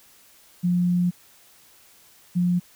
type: tone pair in turn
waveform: sine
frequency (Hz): 177.2 / 177.2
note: F3 / F3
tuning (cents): +25 / +25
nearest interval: unison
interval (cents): 0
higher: neither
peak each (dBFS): -18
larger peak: neither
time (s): 0.63-1.11 / 2.35-2.6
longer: first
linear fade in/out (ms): 20
effects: white hiss -54 dBFS RMS until 2.75 s